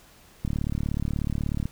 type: click train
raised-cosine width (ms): 5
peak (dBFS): -15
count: 45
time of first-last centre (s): 0.45-1.655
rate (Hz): 36.5
effects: pink hiss -54 dBFS RMS until 1.71 s